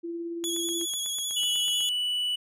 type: tone with tremolo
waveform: sine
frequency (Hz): 338.5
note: E4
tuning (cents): +46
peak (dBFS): -30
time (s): 0.03-0.86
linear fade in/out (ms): 20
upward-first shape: sine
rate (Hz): 18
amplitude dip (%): 25
type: tone with vibrato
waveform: 20% pulse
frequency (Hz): 3367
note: G#7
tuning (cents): +23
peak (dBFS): -23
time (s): 0.44-1.89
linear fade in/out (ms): 0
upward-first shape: sine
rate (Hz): 10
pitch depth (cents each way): 30
type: click train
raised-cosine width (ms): 0.3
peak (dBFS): -29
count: 12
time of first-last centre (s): 0.44-1.806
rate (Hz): 8.05
type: tone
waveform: triangle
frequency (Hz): 2960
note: F#7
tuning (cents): 0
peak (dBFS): -24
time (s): 1.36-2.36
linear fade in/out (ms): 10
effects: none